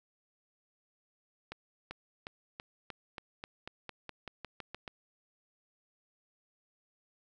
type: accelerating click train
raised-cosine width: 0.3 ms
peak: -25 dBFS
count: 15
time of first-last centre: 1.52-4.878 s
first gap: 390 ms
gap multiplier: 0.92
effects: none